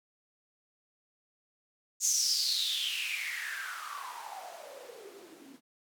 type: noise with band-pass filter sweep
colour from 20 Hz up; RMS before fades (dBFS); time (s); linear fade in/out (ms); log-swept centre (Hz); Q
blue; -35; 2-5.61; 50; 6800 to 250; 8.6
effects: none